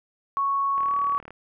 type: tone with pitch glide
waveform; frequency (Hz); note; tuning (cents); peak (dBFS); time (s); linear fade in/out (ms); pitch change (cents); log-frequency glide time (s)
sine; 1108 to 1130; C#6 to C#6; -1 to +33; -21; 0.37-1.18; 0; +34; 0.82-0.95
type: click train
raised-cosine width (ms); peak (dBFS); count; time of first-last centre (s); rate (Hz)
0.5; -26; 21; 0.78-1.306; 38
effects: none